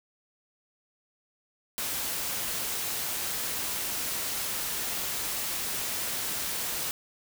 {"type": "noise", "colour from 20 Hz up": "white", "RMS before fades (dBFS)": -32, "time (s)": [1.78, 6.91], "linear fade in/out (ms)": 0, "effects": []}